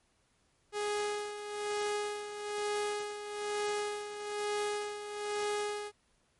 sawtooth tone with tremolo, 415.3 Hz, G#4, in tune, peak -27 dBFS, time 0.72-5.92 s, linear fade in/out 50 ms, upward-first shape sine, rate 1.1 Hz, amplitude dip 65%, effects pink hiss -72 dBFS RMS until 6.39 s + MP3 48 kbps

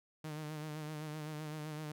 sawtooth tone with vibrato, 153.1 Hz, D#3, 28 cents flat, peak -37 dBFS, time 0.24-1.92 s, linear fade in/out 5 ms, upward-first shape sine, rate 7.8 Hz, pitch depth 41 cents each way, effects none

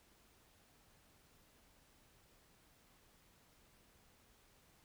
silence, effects pink hiss -69 dBFS RMS until 4.84 s

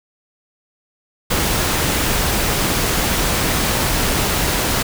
pink noise, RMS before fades -18 dBFS, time 1.3-4.83 s, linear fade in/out 10 ms, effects none

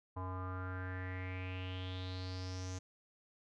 square tone with low-pass filter sweep, 92.5 Hz, F#2, in tune, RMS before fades -42 dBFS, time 0.16-2.79 s, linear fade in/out 10 ms, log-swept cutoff 980 to 6500 Hz, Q 6, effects none

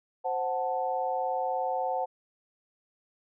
sine chord, F# diminished, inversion second, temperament equal, 523.3 / 740 / 880 Hz, C5 / F#5 / A5, 0 / 0 / 0 cents, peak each -32 / -30 / -33 dBFS, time 0.24-2.06 s, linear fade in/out 20 ms, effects none

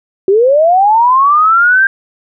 sine linear sweep, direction up, 370 to 1599 Hz, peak -5 dBFS, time 0.28-1.87 s, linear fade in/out 2 ms, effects none

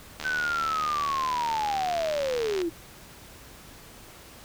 click train, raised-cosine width 0.2 ms, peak -16 dBFS, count 183, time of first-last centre 0.2-2.617 s, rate 75.3 Hz
sine linear sweep, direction down, 1537 to 320.2 Hz, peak -25 dBFS, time 0.24-2.7 s, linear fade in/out 20 ms
effects pink hiss -48 dBFS RMS until 4.44 s

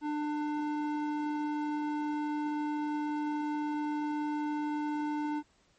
square tone with band-pass filter, 298.6 Hz, D4, 29 cents sharp, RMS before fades -33 dBFS, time 0.01-5.43 s, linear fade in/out 50 ms, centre 600 Hz, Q 1.4, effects pink hiss -68 dBFS RMS until 5.78 s + MP3 32 kbps

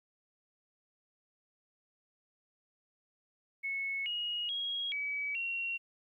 sine tone with pitch steps, 2198 / 2883 / 3291 / 2282 / 2741 Hz, C#7 / F#7 / G#7 / C#7 / F7, -15 / -46 / -16 / +50 / -33 cents, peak -33 dBFS, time 3.63-5.78 s, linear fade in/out 20 ms, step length 430 ms, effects 12-bit

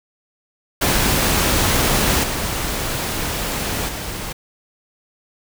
pink noise with level steps, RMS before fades -17 / -23 / -28 dBFS, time 0.81-4.33 s, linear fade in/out 10 ms, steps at 2.23 / 3.88 s, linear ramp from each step 10 ms, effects none

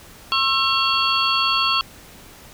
sine tone cluster, 1080 / 1330 / 2742 / 3290 / 4437 Hz, C#6 / E6 / F7 / G#7 / C#8, -45 / +15 / -32 / -17 / +1 cents, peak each -23 dBFS, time 0.32-1.81 s, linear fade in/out 0 ms, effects pink hiss -44 dBFS RMS until 2.53 s

